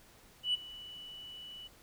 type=tone with ADSR envelope; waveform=sine; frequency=2960 Hz; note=F#7; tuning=in tune; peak=-25 dBFS; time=0.43-1.68 s; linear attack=110 ms; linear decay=17 ms; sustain=-20 dB; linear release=14 ms; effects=tanh soft clip ceiling -24 dBFS + pink hiss -60 dBFS RMS until 1.82 s

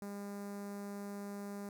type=tone with notch filter; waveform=sawtooth; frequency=201.8 Hz; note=G#3; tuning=49 cents flat; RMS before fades=-44 dBFS; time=0.02-1.69 s; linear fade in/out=0 ms; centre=3100 Hz; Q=0.59; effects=none

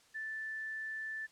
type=tone; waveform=sine; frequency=1760 Hz; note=A6; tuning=in tune; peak=-38 dBFS; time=0.14-1.27 s; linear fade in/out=20 ms; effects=white hiss -65 dBFS RMS until 1.31 s + low-pass 8000 Hz 12 dB/octave

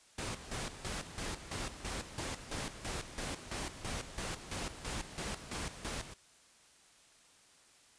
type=noise with tremolo; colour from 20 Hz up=pink; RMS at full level=-39 dBFS; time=0.18-6.14 s; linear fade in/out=5 ms; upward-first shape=square; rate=3 Hz; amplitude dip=70%; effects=white hiss -63 dBFS RMS until 7.98 s + resampled to 22050 Hz

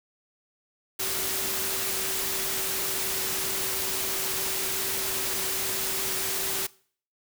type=tone in noise; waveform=sine; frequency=383.2 Hz; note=G4; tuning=39 cents flat; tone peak=-40 dBFS; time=0.99-6.67 s; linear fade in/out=10 ms; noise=white; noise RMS=-29 dBFS; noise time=0.99-6.67 s; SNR=-14 dB; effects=noise-tail reverb RT60 0.5 s tail -22 dB re dry

